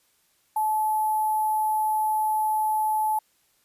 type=tone with sample-and-hold; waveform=sine; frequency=863 Hz; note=A5; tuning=34 cents flat; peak=-21 dBFS; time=0.56-3.19 s; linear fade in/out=5 ms; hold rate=11025 Hz; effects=white hiss -66 dBFS RMS until 3.64 s + resampled to 32000 Hz